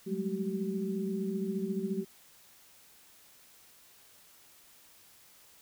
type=tone cluster; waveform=sine; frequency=184.9 / 198.9 / 213.4 / 382.2 Hz; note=F#3 / G3 / G#3 / G4; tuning=-1 / +25 / +47 / -44 cents; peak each=-37 / -36 / -37 / -36 dBFS; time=0.06-2.05 s; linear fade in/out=20 ms; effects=white hiss -59 dBFS RMS until 5.61 s